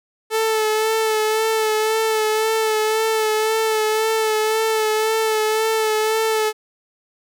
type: tone with vibrato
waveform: sawtooth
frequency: 437.5 Hz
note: A4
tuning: 10 cents flat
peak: -13 dBFS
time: 0.3-6.53 s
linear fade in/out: 50 ms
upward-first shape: sine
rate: 1.9 Hz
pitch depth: 26 cents each way
effects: none